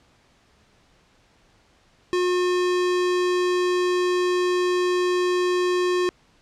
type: tone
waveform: square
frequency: 360 Hz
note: F#4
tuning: 47 cents flat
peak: -20 dBFS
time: 2.13-6.09 s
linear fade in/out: 0 ms
effects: pink hiss -59 dBFS RMS until 6.41 s + low-pass 6000 Hz 12 dB/octave